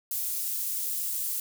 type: high-pass noise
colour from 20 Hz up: pink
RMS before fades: -31 dBFS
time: 0.11-1.4 s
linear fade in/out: 2 ms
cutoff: 12000 Hz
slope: 12 dB/octave
effects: none